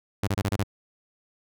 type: tone bursts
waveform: sawtooth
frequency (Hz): 99.5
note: G2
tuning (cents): +26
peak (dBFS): -19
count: 6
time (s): 0.23-0.635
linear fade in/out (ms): 5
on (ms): 45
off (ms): 27
effects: none